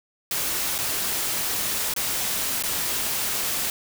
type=noise with dropouts; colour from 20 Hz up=white; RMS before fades=-26 dBFS; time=0.31-3.7 s; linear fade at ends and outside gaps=1 ms; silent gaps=0.781-0.787 / 1.938-1.963 / 2.625-2.636 s; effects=none